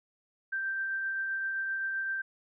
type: tone with tremolo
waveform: sine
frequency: 1568 Hz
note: G6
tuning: in tune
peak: -29 dBFS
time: 0.52-2.22 s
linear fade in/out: 10 ms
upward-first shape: triangle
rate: 7.7 Hz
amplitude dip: 25%
effects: none